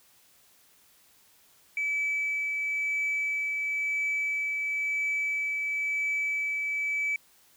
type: tone with tremolo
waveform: sine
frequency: 2300 Hz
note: D7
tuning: 37 cents flat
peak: -24 dBFS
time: 1.77-7.16 s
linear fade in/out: 2 ms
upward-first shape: triangle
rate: 0.98 Hz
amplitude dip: 30%
effects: tanh soft clip ceiling -23 dBFS + white hiss -61 dBFS RMS until 7.56 s